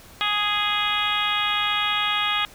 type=harmonic tone; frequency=415.3 Hz; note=G#4; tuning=in tune; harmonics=2 / 3 / 4 / 5 / 6 / 7 / 8 / 9; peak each=-31 / -26 / -31 / -30 / -29 / -31 / -26 / -32 dBFS; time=0.21-2.45 s; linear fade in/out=0 ms; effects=pink hiss -47 dBFS RMS until 2.54 s